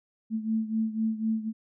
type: beating tone pair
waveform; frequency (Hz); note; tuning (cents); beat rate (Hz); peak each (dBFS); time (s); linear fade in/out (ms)
sine; 220 / 224; A3 / A3; 0 / +31; 4; -27 / -31; 0.3-1.53; 50
effects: none